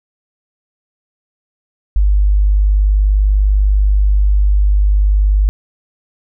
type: tone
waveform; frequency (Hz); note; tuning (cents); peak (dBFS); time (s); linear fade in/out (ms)
sine; 50.2; G1; +42; -8; 1.96-5.49; 0
effects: none